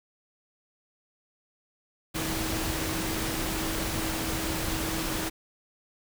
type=tone in noise; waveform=sine; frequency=321.2 Hz; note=E4; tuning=45 cents flat; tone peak=-35 dBFS; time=2.14-5.3 s; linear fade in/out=20 ms; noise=pink; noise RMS=-31 dBFS; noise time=2.14-5.3 s; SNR=-7 dB; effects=none